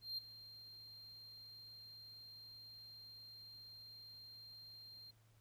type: tone with ADSR envelope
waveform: triangle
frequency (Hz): 4186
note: C8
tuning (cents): 0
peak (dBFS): -38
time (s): 0.01-5.11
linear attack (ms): 170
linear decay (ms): 10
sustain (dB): -15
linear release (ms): 8
effects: added 111 Hz sine -68 dBFS peak until 5.4 s + pink hiss -75 dBFS RMS until 5.4 s